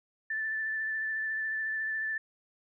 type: tone with vibrato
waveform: sine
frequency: 1760 Hz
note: A6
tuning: in tune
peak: -30 dBFS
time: 0.3-2.18 s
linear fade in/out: 5 ms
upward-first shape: sine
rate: 14 Hz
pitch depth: 16 cents each way
effects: none